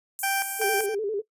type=high-pass noise; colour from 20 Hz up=white; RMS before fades=-31 dBFS; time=0.19-0.86 s; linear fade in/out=0 ms; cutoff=7200 Hz; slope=48 dB/octave
type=tone with tremolo; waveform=20% pulse; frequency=784 Hz; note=G5; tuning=in tune; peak=-19 dBFS; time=0.23-0.95 s; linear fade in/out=5 ms; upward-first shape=square; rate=2.6 Hz; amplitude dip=70%
type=tone with vibrato; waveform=sine; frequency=419.4 Hz; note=G#4; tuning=17 cents sharp; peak=-25 dBFS; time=0.59-1.22 s; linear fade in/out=20 ms; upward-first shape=square; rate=10 Hz; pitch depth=84 cents each way
effects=noise-tail reverb RT60 0.1 s tail -19 dB re dry + resampled to 32000 Hz